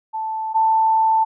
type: tone pair in turn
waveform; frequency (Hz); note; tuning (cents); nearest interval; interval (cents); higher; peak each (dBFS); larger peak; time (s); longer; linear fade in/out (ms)
sine; 880 / 886.1; A5 / A5; 0 / +12; unison; 12; second; -22 / -13; second; 0.13-0.54 / 0.54-1.25; second; 20
effects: none